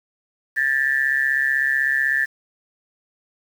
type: tone with amplitude modulation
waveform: sine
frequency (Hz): 1760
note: A6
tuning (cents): 0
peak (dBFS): -13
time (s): 0.56-2.26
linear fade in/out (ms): 20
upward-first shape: sine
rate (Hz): 136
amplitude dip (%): 90
effects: 7-bit